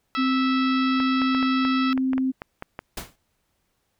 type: harmonic tone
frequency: 656 Hz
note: E5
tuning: 9 cents flat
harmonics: 2 / 3 / 4 / 5 / 6 / 7 / 8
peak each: -26 / -35 / -33 / -37 / -37 / -43 / -41 dBFS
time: 0.15-1.93 s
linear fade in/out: 0 ms
type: tone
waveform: sine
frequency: 261.6 Hz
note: C4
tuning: in tune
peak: -20 dBFS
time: 0.17-2.32 s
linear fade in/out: 20 ms
type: clicks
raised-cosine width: 0.5 ms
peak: -17 dBFS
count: 11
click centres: 1.002 / 1.218 / 1.348 / 1.428 / 1.651 / 1.977 / 2.133 / 2.18 / 2.419 / 2.624 / 2.791 s
type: noise with exponential decay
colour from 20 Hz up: pink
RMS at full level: -27 dBFS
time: 2.97-3.16 s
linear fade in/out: 5 ms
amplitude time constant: 40 ms
effects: pink hiss -72 dBFS RMS until 3.99 s